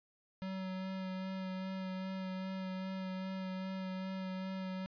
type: tone with vibrato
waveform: square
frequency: 188.4 Hz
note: F#3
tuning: 32 cents sharp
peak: -39 dBFS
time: 0.42-4.86 s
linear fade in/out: 0 ms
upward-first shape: sine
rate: 2.5 Hz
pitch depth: 16 cents each way
effects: resampled to 11025 Hz